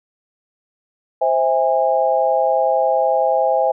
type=chord; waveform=sine; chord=C augmented; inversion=none; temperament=just; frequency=523.3 / 654.1 / 817.6 Hz; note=C5 / E5 / G#5; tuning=0 / -14 / -27 cents; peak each=-18 dBFS; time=1.21-3.72 s; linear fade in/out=10 ms; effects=none